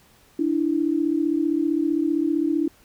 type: tone pair together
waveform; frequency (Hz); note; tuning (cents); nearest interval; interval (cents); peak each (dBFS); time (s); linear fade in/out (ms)
sine; 294.7 / 330.1; D4 / E4; +6 / +2; major second; 196; -22; 0.39-2.68; 5
effects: pink hiss -56 dBFS RMS until 2.84 s